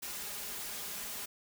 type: noise with comb filter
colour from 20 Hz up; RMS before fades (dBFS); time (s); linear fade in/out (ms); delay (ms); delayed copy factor
white; -41; 0.02-1.26; 10; 4.9; +0.6
effects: none

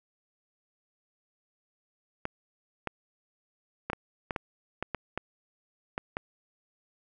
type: clicks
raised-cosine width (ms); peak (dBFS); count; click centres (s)
0.5; -16; 11; 2.254 / 2.873 / 3.9 / 3.932 / 4.308 / 4.362 / 4.826 / 4.947 / 5.176 / 5.979 / 6.169
effects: none

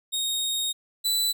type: tone pair in turn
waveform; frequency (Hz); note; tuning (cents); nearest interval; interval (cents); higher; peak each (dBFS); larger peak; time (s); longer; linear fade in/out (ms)
sawtooth; 3728 / 3981; A#7 / B7; -1 / +13; minor second; 114; second; -22 / -19; second; 0.12-0.73 / 1.04-1.33; first; 20
effects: none

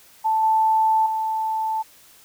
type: tone with level steps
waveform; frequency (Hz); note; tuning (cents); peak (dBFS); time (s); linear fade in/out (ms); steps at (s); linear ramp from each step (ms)
sine; 880; A5; 0; -17 / -15 / -21; 0.24-1.83; 20; 0.43 / 1.06; 2
effects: white hiss -51 dBFS RMS until 2.24 s

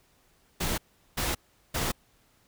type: noise bursts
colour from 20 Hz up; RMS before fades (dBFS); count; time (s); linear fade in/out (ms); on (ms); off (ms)
pink; -29; 3; 0.6-1.92; 10; 180; 390
effects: pink hiss -65 dBFS RMS until 2.47 s

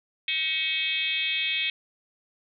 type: tone with frequency modulation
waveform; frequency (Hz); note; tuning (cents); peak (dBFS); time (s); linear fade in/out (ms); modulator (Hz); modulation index
sine; 2900; F#7; -35; -24; 0.28-1.7; 2; 333; 2.3
effects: none

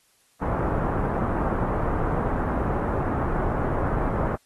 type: low-pass noise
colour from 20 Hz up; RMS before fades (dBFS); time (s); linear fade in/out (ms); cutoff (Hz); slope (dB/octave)
pink; -25; 0.41-4.36; 10; 1300; 24
effects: white hiss -63 dBFS RMS until 4.45 s + AAC 32 kbps

